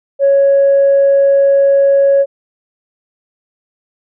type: tone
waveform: sine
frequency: 554.4 Hz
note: C#5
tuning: in tune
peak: -5 dBFS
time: 0.19-2.26 s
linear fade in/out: 50 ms
effects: tanh soft clip ceiling -3 dBFS